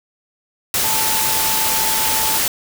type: tone in noise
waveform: sine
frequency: 880 Hz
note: A5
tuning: in tune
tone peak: -24 dBFS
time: 0.84-2.38 s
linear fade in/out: 2 ms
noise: white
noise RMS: -18 dBFS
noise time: 0.74-2.48 s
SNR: -9 dB
effects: none